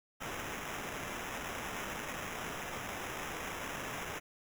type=noise with sample-and-hold; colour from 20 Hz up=violet; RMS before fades=-41 dBFS; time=0.2-4.2 s; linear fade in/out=20 ms; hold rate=4410 Hz; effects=none